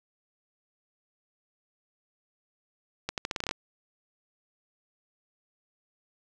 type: accelerating click train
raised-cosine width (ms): 0.2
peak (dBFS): -13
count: 10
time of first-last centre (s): 3.09-3.511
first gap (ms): 88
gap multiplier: 0.83
effects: none